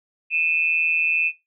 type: tone pair together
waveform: sine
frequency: 2475 / 2637 Hz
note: D#7 / E7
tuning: -10 / 0 cents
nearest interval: minor second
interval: 110 cents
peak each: -21 dBFS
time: 0.3-1.32 s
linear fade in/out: 50 ms
effects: noise-tail reverb RT60 0.2 s tail -18 dB re dry